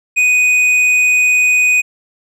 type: tone with hard clipping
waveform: sine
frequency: 2489 Hz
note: D#7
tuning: in tune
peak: -10 dBFS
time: 0.16-1.82 s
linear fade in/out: 20 ms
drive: 6 dB
effects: none